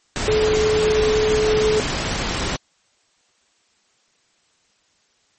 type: tone in noise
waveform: sine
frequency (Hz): 430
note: A4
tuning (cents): -40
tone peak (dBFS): -15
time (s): 0.28-1.8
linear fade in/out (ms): 0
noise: pink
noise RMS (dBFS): -23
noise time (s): 0.16-2.56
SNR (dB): +5
effects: white hiss -62 dBFS RMS until 5.38 s + MP3 32 kbps